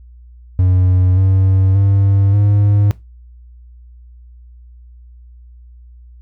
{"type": "tone with pitch steps", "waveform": "triangle", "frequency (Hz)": [92, 95.3, 98.72, 102.26], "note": ["F#2", "G2", "G2", "G#2"], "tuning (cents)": [-9, -48, 13, -26], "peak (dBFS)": -7, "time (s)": [0.59, 2.91], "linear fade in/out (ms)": 0, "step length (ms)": 580, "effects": ["noise-tail reverb RT60 0.2 s tail -18 dB re dry", "added 60 Hz sine -37 dBFS peak until 6.21 s"]}